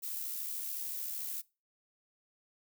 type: noise with amplitude modulation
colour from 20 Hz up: violet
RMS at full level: -37 dBFS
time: 0.02-1.42 s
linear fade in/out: 20 ms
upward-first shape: sine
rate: 73.6 Hz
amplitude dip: 40%
effects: noise-tail reverb RT60 0.3 s tail -23 dB re dry